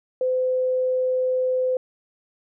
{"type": "tone", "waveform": "sine", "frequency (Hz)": 511, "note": "C5", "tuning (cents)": -41, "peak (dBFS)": -19, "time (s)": [0.21, 1.77], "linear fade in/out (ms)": 2, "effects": []}